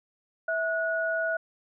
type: tone pair together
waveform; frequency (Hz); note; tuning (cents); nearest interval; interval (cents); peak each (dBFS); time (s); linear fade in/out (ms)
sine; 653 / 1459.6; E5 / F#6; -17 / -24; octave + major second; 1393; -28; 0.48-1.37; 5
effects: none